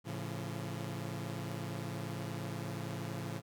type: chord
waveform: sawtooth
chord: A augmented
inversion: none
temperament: equal with one note detuned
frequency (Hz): 110 / 138.59 / 171.12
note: A2 / C#3 / E#3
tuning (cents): 0 / 0 / -35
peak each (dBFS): -38 / -39 / -39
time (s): 0.04-3.42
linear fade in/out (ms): 50
effects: none